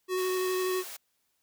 square tone with vibrato, 370 Hz, F#4, in tune, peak -28 dBFS, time 0.08-0.84 s, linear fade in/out 50 ms, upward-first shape sine, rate 12 Hz, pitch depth 11 cents each way
white high-pass noise, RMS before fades -42 dBFS, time 0.17-0.97 s, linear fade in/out 10 ms, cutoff 360 Hz, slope 24 dB/octave
effects white hiss -75 dBFS RMS until 1.42 s

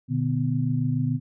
sine tone cluster, 122 / 149 / 249.8 Hz, B2 / D3 / B3, -21 / +25 / +20 cents, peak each -25 / -26 / -27 dBFS, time 0.08-1.2 s, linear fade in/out 50 ms, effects none

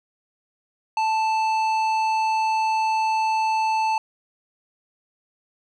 sine tone with tanh clipping, 880 Hz, A5, in tune, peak -21 dBFS, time 0.97-3.98 s, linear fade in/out 2 ms, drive 12 dB, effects none

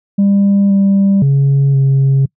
sine tone with pitch steps, 199.4 / 196.9 / 138.6 / 136.1 Hz, G3 / G3 / C#3 / C#3, +30 / +8 / 0 / -31 cents, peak -5 dBFS, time 0.18-2.26 s, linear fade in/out 10 ms, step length 520 ms, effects noise-tail reverb RT60 0.1 s tail -25 dB re dry + tanh soft clip ceiling -6 dBFS

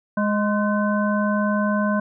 harmonic tone with a mistuned harmonic, 207.7 Hz, G#3, in tune, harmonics 1 / 3 / 5 / 7, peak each -20 / -25 / -27 / -28 dBFS, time 0.17-2 s, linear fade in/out 5 ms, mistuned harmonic 7, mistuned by +73 cents, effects none

